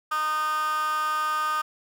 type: tone with high-pass filter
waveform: 15% pulse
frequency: 307.6 Hz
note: D#4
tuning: 20 cents flat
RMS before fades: -26 dBFS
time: 0.11-1.62 s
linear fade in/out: 10 ms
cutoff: 1300 Hz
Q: 7.5
effects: none